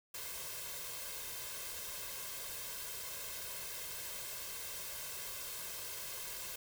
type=noise with comb filter; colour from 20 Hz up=white; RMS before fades=-44 dBFS; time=0.14-6.56 s; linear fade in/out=5 ms; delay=1.9 ms; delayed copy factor=+0.7; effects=none